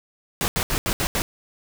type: noise bursts at uneven times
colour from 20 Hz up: pink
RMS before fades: -23 dBFS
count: 6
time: 0.41-0.48 / 0.56-0.63 / 0.7-0.78 / 0.86-0.93 / 1-1.07 / 1.15-1.22 s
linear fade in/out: 0 ms
effects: none